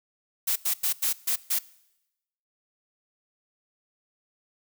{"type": "noise bursts at uneven times", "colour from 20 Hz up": "blue", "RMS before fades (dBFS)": -25, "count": 6, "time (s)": [[0.47, 0.56], [0.65, 0.74], [0.83, 0.93], [1.02, 1.13], [1.27, 1.36], [1.5, 1.59]], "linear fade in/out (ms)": 10, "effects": ["noise-tail reverb RT60 0.9 s tail -21 dB re dry"]}